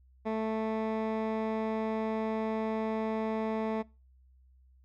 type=tone with low-pass filter; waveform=15% pulse; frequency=220 Hz; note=A3; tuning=in tune; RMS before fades=-32 dBFS; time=0.25-3.83 s; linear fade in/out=20 ms; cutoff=1700 Hz; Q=0.58; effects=noise-tail reverb RT60 0.3 s tail -24 dB re dry + added 64 Hz sine -58 dBFS peak until 4.84 s